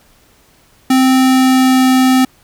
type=tone with pitch glide; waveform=square; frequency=260.6 to 258.7 Hz; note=C4 to C4; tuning=-7 to -19 cents; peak=-8 dBFS; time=0.9-2.25 s; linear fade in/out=5 ms; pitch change=-12 cents; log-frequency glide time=1.15-1.86 s; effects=pink hiss -50 dBFS RMS until 2.43 s